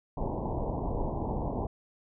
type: low-pass noise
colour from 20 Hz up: pink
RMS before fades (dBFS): -32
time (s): 0.17-1.67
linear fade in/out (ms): 5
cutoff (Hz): 1000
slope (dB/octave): 96
effects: none